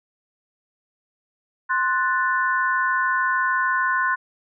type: chord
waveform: sine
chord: F# diminished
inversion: second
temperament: equal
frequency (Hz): 1046.5 / 1480 / 1760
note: C6 / F#6 / A6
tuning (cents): 0 / 0 / 0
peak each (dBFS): -22 / -22 / -26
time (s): 1.69-4.16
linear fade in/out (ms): 20
effects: none